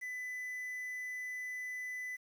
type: tone with quantisation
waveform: triangle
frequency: 2000 Hz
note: B6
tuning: 21 cents sharp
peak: -37 dBFS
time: 0.01-2.17 s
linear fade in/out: 20 ms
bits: 10
effects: none